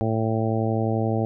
harmonic tone, 111.5 Hz, A2, 23 cents sharp, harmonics 1 / 2 / 3 / 4 / 5 / 6 / 7, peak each -24 / -27 / -29 / -30 / -31 / -32 / -32 dBFS, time 0.01-1.25 s, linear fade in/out 0 ms, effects none

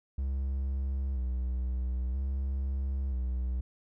triangle tone with vibrato, 64.9 Hz, C2, 13 cents flat, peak -27 dBFS, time 0.18-3.61 s, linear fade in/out 5 ms, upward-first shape square, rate 0.51 Hz, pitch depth 59 cents each way, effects none

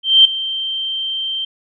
sine tone with ADSR envelope, 3136 Hz, G7, in tune, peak -3 dBFS, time 0.03-1.45 s, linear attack 220 ms, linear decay 5 ms, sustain -16 dB, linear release 6 ms, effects none

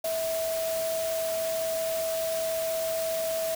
sine tone in noise, 651 Hz, E5, 22 cents flat, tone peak -27 dBFS, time 0.04-3.55 s, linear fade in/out 5 ms, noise white, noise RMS -36 dBFS, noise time 0.04-3.55 s, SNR +6 dB, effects none

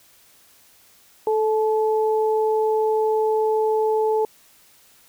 sine tone pair together, 436.6 / 864 Hz, A4 / A5, -13 / -32 cents, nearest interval octave, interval 1181 cents, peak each -18 / -24 dBFS, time 1.27-4.25 s, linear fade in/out 2 ms, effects white hiss -54 dBFS RMS until 5.08 s

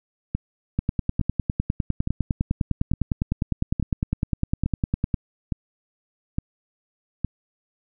two click trains, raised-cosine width 5 ms, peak -9 / -11 dBFS, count 44 / 9, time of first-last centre 0.79-5.142 / 0.35-7.247 s, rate 9.88 / 1.16 Hz, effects none

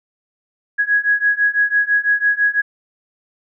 sine beating tone pair, 1661 / 1667 Hz, G#6 / G#6, 0 / +6 cents, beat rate 6 Hz, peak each -17 / -16 dBFS, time 0.78-2.62 s, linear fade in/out 20 ms, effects none

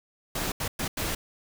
pink noise bursts at uneven times, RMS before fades -30 dBFS, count 4, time 0.35-0.52 / 0.6-0.68 / 0.79-0.88 / 0.97-1.15 s, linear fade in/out 5 ms, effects none

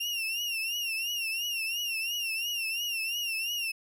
35% pulse tone with vibrato, 2760 Hz, F7, 21 cents flat, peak -28 dBFS, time 0-3.72 s, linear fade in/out 10 ms, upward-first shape triangle, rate 2.9 Hz, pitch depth 110 cents each way, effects none

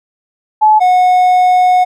sine / triangle tone pair in turn, 859 / 730.2 Hz, A5 / F#5, -42 / -23 cents, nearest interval minor third, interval 281 cents, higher first, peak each -4 dBFS, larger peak neither, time 0.61-0.8 / 0.8-1.85 s, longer second, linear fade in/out 20 ms, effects none

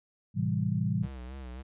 sine chord, A minor seventh, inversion none, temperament equal, 110 / 130.81 / 164.81 / 196 Hz, A2 / C3 / E3 / G3, 0 / 0 / 0 / 0 cents, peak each -31 / -33 / -31 / -32 dBFS, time 0.34-1.08 s, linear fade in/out 50 ms
square tone with vibrato, 64.4 Hz, C2, 27 cents flat, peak -40 dBFS, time 1.02-1.63 s, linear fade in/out 20 ms, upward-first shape sine, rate 3.6 Hz, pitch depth 90 cents each way
effects resampled to 8000 Hz

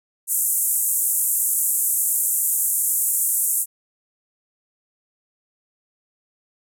white band-pass noise, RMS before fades -21 dBFS, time 0.27-3.66 s, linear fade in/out 50 ms, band 7500 to 14000 Hz, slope 48 dB/octave, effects none

